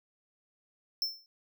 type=tone with exponential decay; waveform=square; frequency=5340 Hz; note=E8; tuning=22 cents sharp; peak=-26 dBFS; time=1.02-1.26 s; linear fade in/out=1 ms; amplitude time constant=52 ms; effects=none